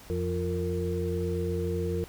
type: harmonic tone with a mistuned harmonic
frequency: 87.4 Hz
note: F2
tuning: 2 cents sharp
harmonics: 1 / 2 / 4 / 5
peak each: -31 / -34 / -34 / -32 dBFS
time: 0.1-2.04 s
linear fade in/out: 0 ms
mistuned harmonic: 5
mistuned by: +85 cents
effects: pink hiss -50 dBFS RMS until 2.08 s